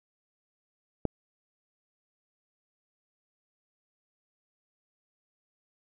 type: click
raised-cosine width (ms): 2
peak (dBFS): -13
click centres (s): 1.053
effects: none